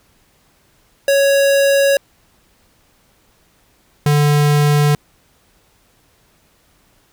square tone pair in turn, 555 / 147 Hz, C#5 / D3, +2 / +2 cents, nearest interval octave + major seventh, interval 2300 cents, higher first, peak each -11 dBFS, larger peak neither, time 1.08-1.97 / 4.06-4.95 s, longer neither, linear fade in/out 2 ms, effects pink hiss -56 dBFS RMS until 7.12 s

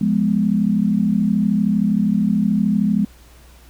sine chord, F diminished, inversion none, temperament equal, 174.61 / 207.7 / 246.9 Hz, F3 / Ab3 / Cb4, 0 / 0 / 0 cents, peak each -21 / -16 / -22 dBFS, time 0.01-3.05 s, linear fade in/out 5 ms, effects added 60 Hz sine -45 dBFS peak until 3.69 s + pink hiss -50 dBFS RMS until 3.69 s

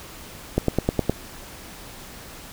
click train, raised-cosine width 2 ms, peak -5 dBFS, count 6, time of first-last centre 0.58-1.096 s, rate 9.69 Hz, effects pink hiss -41 dBFS RMS until 2.52 s

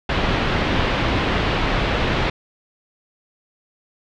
pink low-pass noise, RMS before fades -20 dBFS, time 0.09-2.3 s, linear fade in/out 5 ms, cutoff 3600 Hz, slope 24 dB/octave, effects none

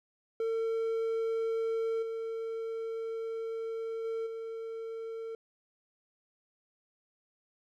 triangle tone with level steps, 451.8 Hz, A4, 46 cents sharp, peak -27 / -32 / -30 / -35 dBFS, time 0.4-5.35 s, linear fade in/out 2 ms, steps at 2.02 / 4.04 / 4.26 s, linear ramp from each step 10 ms, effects none

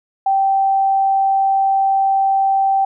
sine tone, 779 Hz, G5, 11 cents flat, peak -12 dBFS, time 0.26-2.85 s, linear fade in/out 5 ms, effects none

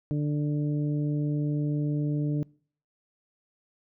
harmonic tone, 147.7 Hz, D3, 10 cents sharp, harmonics 1 / 2 / 3 / 4, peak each -26 / -30 / -40 / -44 dBFS, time 0.11-2.43 s, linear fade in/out 0 ms, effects noise-tail reverb RT60 0.5 s tail -25 dB re dry

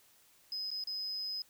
sine tone with dropouts, 5050 Hz, D#8, 25 cents sharp, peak -34 dBFS, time 0.52-1.42 s, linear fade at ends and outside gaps 2 ms, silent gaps 0.705-0.714 / 0.839-0.872 s, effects tanh soft clip ceiling -33 dBFS + white hiss -65 dBFS RMS until 1.49 s

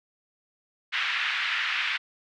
pink band-pass noise, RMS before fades -28 dBFS, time 0.92-1.98 s, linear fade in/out 20 ms, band 1500 to 3200 Hz, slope 24 dB/octave, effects none

